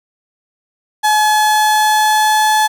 35% pulse tone with pitch glide, 852 to 860.4 Hz, G#5 to A5, +44 to -39 cents, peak -8 dBFS, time 1.03-2.68 s, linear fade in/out 20 ms, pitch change +17 cents, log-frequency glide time 1.13-2.55 s, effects none

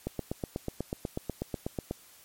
click train, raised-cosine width 2 ms, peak -18 dBFS, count 16, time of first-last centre 0.07-1.91 s, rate 8.15 Hz, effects white hiss -56 dBFS RMS until 2.24 s + MP3 64 kbps

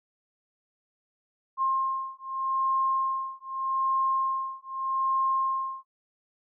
sine beating tone pair, 1063 / 1063.82 Hz, C6 / C6, +27 / +28 cents, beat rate 0.82 Hz, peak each -28 dBFS, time 1.57-5.85 s, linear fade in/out 50 ms, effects none

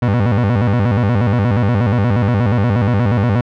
30% pulse tone with vibrato, 110 Hz, A2, in tune, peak -9 dBFS, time 0.02-3.41 s, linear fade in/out 5 ms, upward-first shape square, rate 8.4 Hz, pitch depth 180 cents each way, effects low-pass 2000 Hz 12 dB/octave

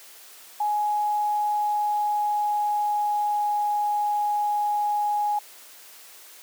sine tone with pitch glide, 836 to 831.2 Hz, G#5 to G#5, +11 to +1 cents, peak -21 dBFS, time 0.6-5.39 s, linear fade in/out 5 ms, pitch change -10 cents, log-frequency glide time 1.35-3.56 s, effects white hiss -47 dBFS RMS until 6.42 s + high-pass 400 Hz 12 dB/octave

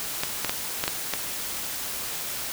clicks, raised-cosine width 0.2 ms, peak -7 dBFS, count 6, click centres 0.235 / 0.447 / 0.495 / 0.839 / 0.879 / 1.137 s, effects white hiss -32 dBFS RMS until 2.52 s

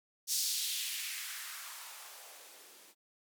violet noise with band-pass filter sweep, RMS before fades -40 dBFS, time 0.27-2.95 s, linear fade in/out 50 ms, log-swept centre 5500 to 280 Hz, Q 1.8, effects none

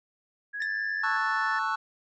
sine tone with vibrato, 1661.2 Hz, G#6, in tune, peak -32 dBFS, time 0.53-1.18 s, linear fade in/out 20 ms, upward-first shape triangle, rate 2.8 Hz, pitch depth 10 cents each way
triangle tone, 1760 Hz, A6, in tune, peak -28 dBFS, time 0.6-1.59 s, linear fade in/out 5 ms
sawtooth tone with exponential decay, 1846 Hz, A#6, 17 cents flat, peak -29 dBFS, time 0.62-0.69 s, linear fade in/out 0 ms, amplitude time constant 15 ms
triangle chord, F# minor seventh, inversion first, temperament equal, 880 / 1108.7 / 1318.5 / 1480 Hz, A5 / C#6 / E6 / F#6, 0 / 0 / 0 / 0 cents, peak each -30 dBFS, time 1.03-1.76 s, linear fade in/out 10 ms
effects resampled to 16000 Hz

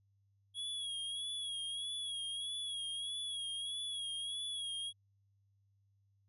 square tone with vibrato, 3328 Hz, G#7, 3 cents sharp, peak -39 dBFS, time 0.54-4.93 s, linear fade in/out 50 ms, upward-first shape sine, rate 1.6 Hz, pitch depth 53 cents each way, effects added 99 Hz sine -70 dBFS peak until 6.28 s + resampled to 32000 Hz

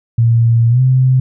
sine tone with pitch glide, 116 to 129.46 Hz, A#2 to C3, -8 to -18 cents, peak -7 dBFS, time 0.18-1.2 s, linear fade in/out 5 ms, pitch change +190 cents, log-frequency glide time 0.69-0.81 s, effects none

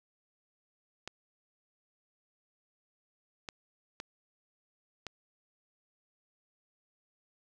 clicks, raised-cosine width 0.2 ms, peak -22 dBFS, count 4, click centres 1.076 / 3.488 / 4.001 / 5.067 s, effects none

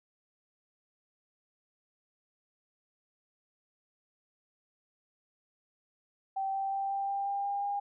sine tone with pitch steps, 776 / 780.5 / 785 / 789.6 / 794.1 / 798.7 / 803.4 / 808 Hz, G5 / G5 / G5 / G5 / G5 / G5 / G5 / G#5, -18 / -8 / +2 / +12 / +22 / +32 / +42 / -48 cents, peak -30 dBFS, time 6.36-7.8 s, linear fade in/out 10 ms, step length 180 ms, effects none

